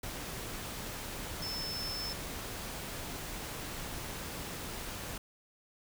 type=tone in noise; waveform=sine; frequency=5274 Hz; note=E8; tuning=in tune; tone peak=-37 dBFS; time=1.42-2.13 s; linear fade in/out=5 ms; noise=pink; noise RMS=-41 dBFS; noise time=0.03-5.18 s; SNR=+1 dB; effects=none